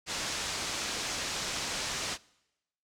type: low-pass noise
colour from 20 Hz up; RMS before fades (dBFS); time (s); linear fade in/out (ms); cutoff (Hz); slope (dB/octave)
white; -35; 0.06-2.18; 50; 7000; 24
effects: noise-tail reverb RT60 0.9 s tail -23 dB re dry